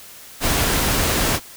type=noise; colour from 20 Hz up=pink; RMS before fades=-19 dBFS; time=0.4-1.4 s; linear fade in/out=50 ms; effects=white hiss -41 dBFS RMS until 1.56 s